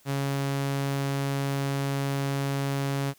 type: tone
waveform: sawtooth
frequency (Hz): 138.59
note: C#3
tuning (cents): 0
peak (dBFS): -22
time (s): 0.05-3.14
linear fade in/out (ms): 50
effects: white hiss -60 dBFS RMS until 3.18 s